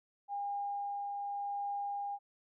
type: tone with tremolo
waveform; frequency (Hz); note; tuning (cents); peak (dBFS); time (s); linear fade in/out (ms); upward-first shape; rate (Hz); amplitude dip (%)
sine; 808; G#5; -48; -34; 0.28-2.19; 50; triangle; 0.88; 25
effects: none